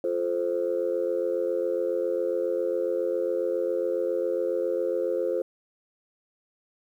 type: chord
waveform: sine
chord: F major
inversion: none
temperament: just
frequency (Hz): 349.2 / 436.5 / 523.8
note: F4 / A4 / C5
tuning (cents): 0 / -14 / +2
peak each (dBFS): -29 / -29 / -26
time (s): 0.04-5.42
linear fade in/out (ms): 2
effects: tanh soft clip ceiling -16 dBFS + 10-bit